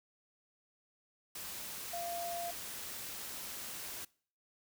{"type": "tone in noise", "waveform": "sine", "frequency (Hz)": 690, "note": "F5", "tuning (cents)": -21, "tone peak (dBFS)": -38, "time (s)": [1.93, 2.51], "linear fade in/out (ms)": 5, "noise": "white", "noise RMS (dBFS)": -44, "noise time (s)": [1.35, 4.05], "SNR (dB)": 3, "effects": ["noise-tail reverb RT60 0.5 s tail -24 dB re dry"]}